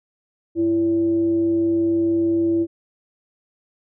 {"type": "tone with frequency modulation", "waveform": "sine", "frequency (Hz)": 334.2, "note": "E4", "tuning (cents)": 24, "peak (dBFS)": -16, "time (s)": [0.55, 2.67], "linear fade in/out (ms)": 50, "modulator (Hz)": 236, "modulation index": 0.24, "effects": []}